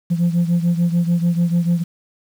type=beating tone pair; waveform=sine; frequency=170.5 / 177.3 Hz; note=F3 / F3; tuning=-41 / +26 cents; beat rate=6.8 Hz; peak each=-14 / -18 dBFS; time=0.1-1.84 s; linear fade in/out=20 ms; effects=tanh soft clip ceiling -11 dBFS + 7-bit